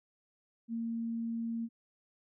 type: tone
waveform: sine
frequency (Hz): 229.8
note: A#3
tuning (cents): -25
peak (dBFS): -33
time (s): 0.68-1.69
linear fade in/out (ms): 50
effects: none